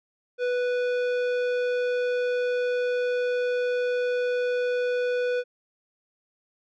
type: tone with tanh clipping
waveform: sine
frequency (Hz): 493.5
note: B4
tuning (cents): -1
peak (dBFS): -25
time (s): 0.38-5.44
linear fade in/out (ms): 50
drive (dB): 14
effects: none